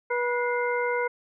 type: harmonic tone with a mistuned harmonic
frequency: 485.9 Hz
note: B4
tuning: 28 cents flat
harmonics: 1 / 2 / 3 / 4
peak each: -26 / -30 / -32 / -32 dBFS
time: 0.1-1.08 s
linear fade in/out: 10 ms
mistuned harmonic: 4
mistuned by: +130 cents
effects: none